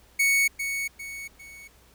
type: tone with echo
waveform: 45% pulse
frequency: 2222 Hz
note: C#7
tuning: 4 cents sharp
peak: -19 dBFS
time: 0.19-0.48 s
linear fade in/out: 10 ms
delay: 400 ms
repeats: 3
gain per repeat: -8 dB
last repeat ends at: 1.68 s
effects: added 60 Hz sine -58 dBFS peak until 1.94 s + pink hiss -58 dBFS RMS until 1.94 s